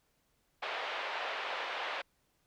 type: band-pass noise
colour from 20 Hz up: pink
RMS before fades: -38 dBFS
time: 0.62-2.02 s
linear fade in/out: 10 ms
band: 560 to 3400 Hz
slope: 24 dB/octave
effects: pink hiss -75 dBFS RMS until 2.46 s